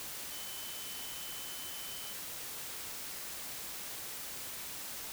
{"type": "tone in noise", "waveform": "sine", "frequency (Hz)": 3044, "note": "F#7", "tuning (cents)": 48, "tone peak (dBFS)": -49, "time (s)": [0.32, 2.13], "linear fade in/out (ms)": 0, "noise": "white", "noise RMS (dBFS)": -43, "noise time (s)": [0, 5.12], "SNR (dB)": -9, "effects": []}